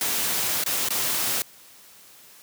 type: noise with dropouts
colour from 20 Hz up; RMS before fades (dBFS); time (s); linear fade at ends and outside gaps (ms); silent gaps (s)
white; -25; 0.01-1.42; 1; 0.638-0.662 / 0.887-0.905
effects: white hiss -50 dBFS RMS until 2.42 s + high-pass 100 Hz 12 dB/octave